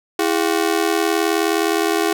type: ring-modulated tone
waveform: sawtooth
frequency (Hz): 370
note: F#4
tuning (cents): 0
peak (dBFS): -9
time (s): 0.19-2.13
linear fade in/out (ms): 2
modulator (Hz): 39.7
effects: none